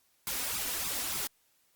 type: noise with flanger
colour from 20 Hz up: white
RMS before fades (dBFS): -34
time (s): 0.27-1.27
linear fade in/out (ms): 0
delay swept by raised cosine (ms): 0.8 to 4.1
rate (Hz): 3.4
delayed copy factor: +0.8
effects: white hiss -70 dBFS RMS until 1.75 s + Opus 48 kbps